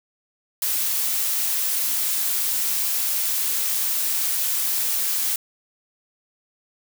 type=noise; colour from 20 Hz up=blue; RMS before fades=-23 dBFS; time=0.62-5.36 s; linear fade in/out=2 ms; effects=none